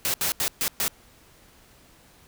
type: noise bursts at uneven times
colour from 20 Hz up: white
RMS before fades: -25 dBFS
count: 5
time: 0.05-0.14 / 0.21-0.32 / 0.4-0.48 / 0.61-0.68 / 0.8-0.88 s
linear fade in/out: 0 ms
effects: pink hiss -55 dBFS RMS until 2.27 s